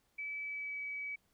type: tone with pitch glide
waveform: sine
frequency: 2300 to 2281 Hz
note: D7 to C#7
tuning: -37 to +49 cents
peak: -38 dBFS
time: 0.18-1.16 s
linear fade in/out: 10 ms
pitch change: -14 cents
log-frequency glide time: 0.41-0.83 s
effects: pink hiss -75 dBFS RMS until 1.33 s